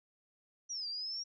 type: exponential two-way sweep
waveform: sine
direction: down then up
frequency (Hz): 5930 to 4652 to 5660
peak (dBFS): -37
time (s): 0.69-1.24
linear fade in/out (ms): 20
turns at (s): 0.88
effects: none